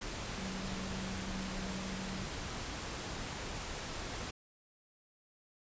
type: tone in noise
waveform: sine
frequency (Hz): 189.9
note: F#3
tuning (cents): +45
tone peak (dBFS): -41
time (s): 0.37-2.25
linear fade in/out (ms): 10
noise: pink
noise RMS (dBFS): -41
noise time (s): 0.01-4.31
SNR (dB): -3
effects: resampled to 16000 Hz